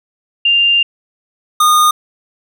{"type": "tone pair in turn", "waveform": ["sine", "square"], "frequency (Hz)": [2794, 1225.7], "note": ["F7", "D#6"], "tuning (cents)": [0, -26], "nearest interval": "octave + major second", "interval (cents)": 1426, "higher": "first", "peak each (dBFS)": -8, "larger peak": "neither", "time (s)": [[0.45, 0.83], [1.6, 1.91]], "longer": "first", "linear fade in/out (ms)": 5, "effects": []}